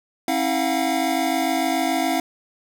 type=tone cluster; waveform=square; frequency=269.1 / 321.8 / 687 / 734 Hz; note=C4 / E4 / F5 / F#5; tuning=+49 / -42 / -29 / -14 cents; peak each=-26 dBFS; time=0.28-2.2 s; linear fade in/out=2 ms; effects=none